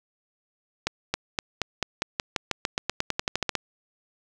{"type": "accelerating click train", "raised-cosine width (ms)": 0.2, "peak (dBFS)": -7, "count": 20, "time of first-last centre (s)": [0.87, 3.553], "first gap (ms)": 270, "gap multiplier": 0.92, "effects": []}